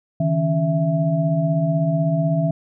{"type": "tone cluster", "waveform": "sine", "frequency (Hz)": [143.7, 159.7, 276.4, 661], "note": ["D3", "D#3", "C#4", "E5"], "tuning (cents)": [-37, 45, -5, 5], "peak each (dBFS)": [-27, -18, -27, -23], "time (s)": [0.2, 2.51], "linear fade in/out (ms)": 5, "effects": []}